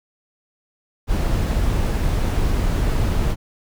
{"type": "noise", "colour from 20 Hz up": "brown", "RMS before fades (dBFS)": -19, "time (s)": [1.07, 3.36], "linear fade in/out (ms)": 50, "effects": []}